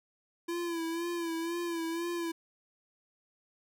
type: tone with vibrato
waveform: square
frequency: 337 Hz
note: E4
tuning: 38 cents sharp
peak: -33 dBFS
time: 0.48-2.32 s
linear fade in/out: 10 ms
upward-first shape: sine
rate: 2 Hz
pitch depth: 49 cents each way
effects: none